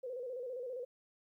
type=tone with vibrato; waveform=sine; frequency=500 Hz; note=B4; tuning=21 cents sharp; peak=-39 dBFS; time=0.03-0.85 s; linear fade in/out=10 ms; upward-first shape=square; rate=15 Hz; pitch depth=69 cents each way; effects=13-bit